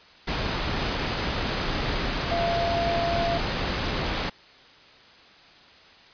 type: tone in noise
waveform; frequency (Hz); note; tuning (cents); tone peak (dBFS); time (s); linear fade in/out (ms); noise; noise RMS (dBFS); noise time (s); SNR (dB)
sine; 683; F5; -39; -24; 2.31-3.38; 10; pink; -27; 0.27-4.3; 0
effects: white hiss -51 dBFS RMS until 6.13 s + resampled to 11025 Hz